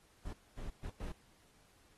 brown noise bursts at uneven times, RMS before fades -42 dBFS, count 4, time 0.25-0.33 / 0.57-0.7 / 0.83-0.9 / 1-1.12 s, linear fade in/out 5 ms, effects pink hiss -68 dBFS RMS until 1.97 s + AAC 32 kbps

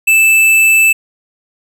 sine tone with tanh clipping, 2637 Hz, E7, in tune, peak -7 dBFS, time 0.07-0.93 s, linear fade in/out 10 ms, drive 17 dB, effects none

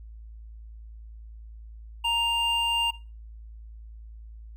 triangle tone pair together, 932.6 / 2801 Hz, A#5 / F7, +1 / +4 cents, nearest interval octave + perfect fifth, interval 1903 cents, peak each -26 / -22 dBFS, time 2.04-2.91 s, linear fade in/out 10 ms, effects noise-tail reverb RT60 0.3 s tail -17 dB re dry + added 55 Hz sine -41 dBFS peak until 4.56 s

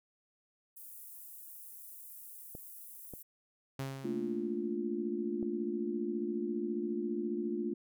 pink high-pass noise, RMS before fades -50 dBFS, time 0.76-3.23 s, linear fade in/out 10 ms, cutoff 11000 Hz, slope 24 dB/octave
clicks, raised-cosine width 2 ms, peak -32 dBFS, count 3, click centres 2.551 / 3.137 / 5.428 s
sawtooth tone with exponential decay, 135.2 Hz, C#3, 43 cents flat, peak -31 dBFS, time 3.79-4.76 s, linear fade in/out 5 ms, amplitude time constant 210 ms
sine chord, Bb major seventh, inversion third, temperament just, 218.5 / 233.1 / 291.4 / 349.6 Hz, A3 / Bb3 / D4 / F4, -12 / 0 / -13 / +2 cents, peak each -38 / -41 / -40 / -36 dBFS, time 4.04-7.74 s, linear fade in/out 10 ms
effects none

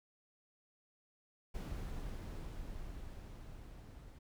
brown noise with level ramp, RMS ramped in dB -41 to -53 dBFS, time 1.54-4.19 s, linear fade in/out 10 ms, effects none

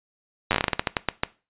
slowing click train, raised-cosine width 0.3 ms, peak -4 dBFS, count 15, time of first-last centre 0.51-1.234 s, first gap 9 ms, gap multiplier 1.24, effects noise-tail reverb RT60 0.3 s tail -19 dB re dry + resampled to 8000 Hz

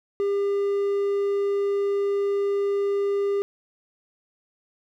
triangle tone, 401 Hz, G4, 39 cents sharp, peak -19 dBFS, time 0.2-3.42 s, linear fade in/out 0 ms, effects none

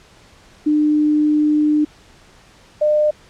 sine tone pair in turn, 301 / 603.1 Hz, D4 / D5, +43 / +46 cents, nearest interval octave, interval 1203 cents, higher second, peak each -12 dBFS, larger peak neither, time 0.66-1.85 / 2.81-3.11 s, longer first, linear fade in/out 10 ms, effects pink hiss -48 dBFS RMS until 3.29 s + low-pass 7000 Hz 12 dB/octave

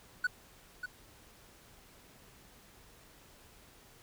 triangle tone with echo, 1480 Hz, F#6, in tune, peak -25 dBFS, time 0.24-0.27 s, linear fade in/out 5 ms, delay 590 ms, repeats 1, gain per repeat -9 dB, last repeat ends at 0.86 s, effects pink hiss -59 dBFS RMS until 4.02 s

